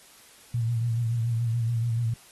sine tone with vibrato, 116.3 Hz, A#2, 4 cents flat, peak -23 dBFS, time 0.54-2.14 s, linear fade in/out 5 ms, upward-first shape sine, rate 7 Hz, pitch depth 53 cents each way, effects white hiss -53 dBFS RMS until 2.31 s + AAC 32 kbps

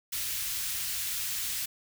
white band-stop noise, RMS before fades -33 dBFS, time 0.12-1.66 s, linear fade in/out 10 ms, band 110 to 1900 Hz, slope 12 dB/octave, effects none

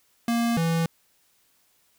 square tone pair in turn, 233.9 / 165.39 Hz, A#3 / E3, +6 / +6 cents, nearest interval tritone, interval 600 cents, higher first, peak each -22 dBFS, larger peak neither, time 0.28-0.57 / 0.57-0.86 s, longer neither, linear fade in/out 2 ms, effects white hiss -65 dBFS RMS until 1.98 s

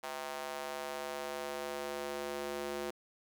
square tone with high-pass filter sweep, 71.7 Hz, D2, 41 cents flat, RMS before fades -40 dBFS, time 0.03-2.91 s, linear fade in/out 10 ms, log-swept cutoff 720 to 380 Hz, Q 1.6, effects 11-bit

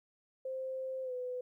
sine tone with pitch glide, 523.3 to 500.5 Hz, C5 to B4, 0 to +23 cents, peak -36 dBFS, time 0.45-1.41 s, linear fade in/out 5 ms, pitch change -77 cents, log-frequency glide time 1.03-1.13 s, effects 13-bit

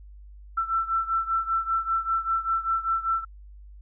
sine beating tone pair, 1336 / 1341.1 Hz, E6 / E6, +23 / +29 cents, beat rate 5.1 Hz, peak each -25 / -28 dBFS, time 0.57-3.25 s, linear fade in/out 10 ms, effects added 50 Hz sine -43 dBFS peak until 3.81 s

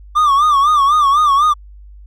triangle tone with vibrato, 1165 Hz, D6, 14 cents flat, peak -7 dBFS, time 0.15-1.54 s, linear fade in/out 20 ms, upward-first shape sine, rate 4 Hz, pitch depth 110 cents each way, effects added 50 Hz sine -35 dBFS peak until 2.06 s

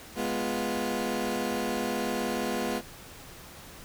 20% pulse chord, F diminished, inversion first, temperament equal, 207.7 / 246.9 / 349.2 Hz, Ab3 / Cb4 / F4, 0 / 0 / 0 cents, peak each -28 / -27 / -29 dBFS, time 0.15-2.82 s, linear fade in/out 50 ms, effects pink hiss -47 dBFS RMS until 3.84 s

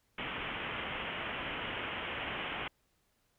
white low-pass noise, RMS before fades -39 dBFS, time 0.18-2.68 s, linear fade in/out 5 ms, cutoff 3200 Hz, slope 96 dB/octave, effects pink hiss -75 dBFS RMS until 3.38 s

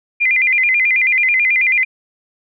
sine tone with vibrato, 2217 Hz, C#7, in tune, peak -11 dBFS, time 0.2-1.85 s, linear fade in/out 20 ms, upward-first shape square, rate 9.2 Hz, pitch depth 140 cents each way, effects none

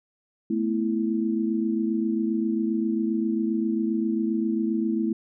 sine chord, A suspended second, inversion none, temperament just, 220 / 247.5 / 330 Hz, A3 / B3 / E4, 0 / +4 / +2 cents, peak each -25 / -30 / -26 dBFS, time 0.5-5.13 s, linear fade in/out 5 ms, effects none

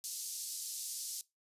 pink band-pass noise, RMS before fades -42 dBFS, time 0.04-1.21 s, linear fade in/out 0 ms, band 5000 to 13000 Hz, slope 24 dB/octave, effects noise-tail reverb RT60 0.2 s tail -20 dB re dry + resampled to 32000 Hz

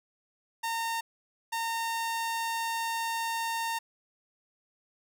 sawtooth tone bursts at uneven times, 915 Hz, A#5, 32 cents flat, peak -26 dBFS, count 2, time 0.63-1.01 / 1.52-3.79 s, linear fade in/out 10 ms, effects none

